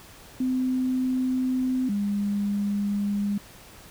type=tone pair in turn; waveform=sine; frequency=256.6 / 203.1 Hz; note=C4 / G#3; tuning=-34 / -38 cents; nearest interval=major third; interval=404 cents; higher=first; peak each=-22 / -23 dBFS; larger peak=first; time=0.4-1.89 / 1.89-3.38 s; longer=neither; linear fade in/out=5 ms; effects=pink hiss -48 dBFS RMS until 3.9 s